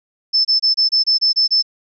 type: tone bursts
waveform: sine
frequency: 5270 Hz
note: E8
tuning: 1 cent flat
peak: -11 dBFS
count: 9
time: 0.33-1.626 s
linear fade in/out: 20 ms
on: 120 ms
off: 27 ms
effects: none